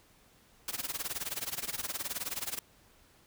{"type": "noise with tremolo", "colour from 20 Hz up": "white", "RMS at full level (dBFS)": -34, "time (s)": [0.68, 2.59], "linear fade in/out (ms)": 2, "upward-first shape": "sine", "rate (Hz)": 19, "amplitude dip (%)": 90, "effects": ["pink hiss -63 dBFS RMS until 3.26 s"]}